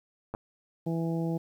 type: clicks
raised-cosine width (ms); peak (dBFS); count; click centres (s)
1; -21; 2; 0.34 / 0.349
type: harmonic tone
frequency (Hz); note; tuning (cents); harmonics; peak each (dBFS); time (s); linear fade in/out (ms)
165.4; E3; +6; 1 / 2 / 3 / 4 / 5; -29 / -33 / -38 / -42 / -44; 0.86-1.38; 10
effects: 10-bit